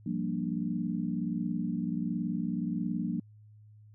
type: chord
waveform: sine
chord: G minor seventh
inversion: third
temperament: equal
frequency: 174.61 / 196 / 233.1 / 293.7 Hz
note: F3 / G3 / Bb3 / D4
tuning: 0 / 0 / 0 / 0 cents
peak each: -34 / -36 / -34 / -37 dBFS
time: 0.06-3.2 s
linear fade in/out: 5 ms
effects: added 106 Hz sine -52 dBFS peak until 3.94 s